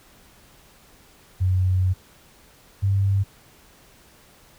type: tone pair in turn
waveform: sine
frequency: 92.5 / 98.34 Hz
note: F#2 / G2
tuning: 0 / +6 cents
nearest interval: minor second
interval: 106 cents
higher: second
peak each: -17 dBFS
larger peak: neither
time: 1.4-1.94 / 2.82-3.24 s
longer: first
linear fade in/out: 20 ms
effects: pink hiss -53 dBFS RMS until 4.58 s